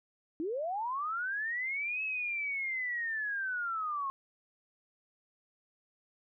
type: linear two-way sweep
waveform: sine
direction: up then down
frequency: 297.2 to 2598 to 1069 Hz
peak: -32 dBFS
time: 0.4-4.1 s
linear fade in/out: 0 ms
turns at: 2.03 s
effects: none